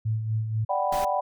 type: tone with tremolo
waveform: sine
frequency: 110 Hz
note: A2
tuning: in tune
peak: -22 dBFS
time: 0.05-0.65 s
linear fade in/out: 10 ms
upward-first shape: sine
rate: 4.1 Hz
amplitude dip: 50%
type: chord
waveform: sine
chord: G major seventh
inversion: second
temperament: equal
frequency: 587.3 / 740 / 784 / 987.8 Hz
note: D5 / F#5 / G5 / B5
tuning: 0 / 0 / 0 / 0 cents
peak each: -28 / -28 / -28 / -29 dBFS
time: 0.69-1.21 s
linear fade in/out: 10 ms
type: noise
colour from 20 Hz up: pink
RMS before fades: -35 dBFS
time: 0.92-1.05 s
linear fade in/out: 5 ms
effects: none